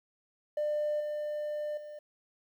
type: tone with level steps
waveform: triangle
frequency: 598 Hz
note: D5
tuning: 31 cents sharp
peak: -25 / -30 / -40 dBFS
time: 0.57-1.99 s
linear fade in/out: 5 ms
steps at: 1 / 1.77 s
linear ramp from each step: 5 ms
effects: tanh soft clip ceiling -25 dBFS + 11-bit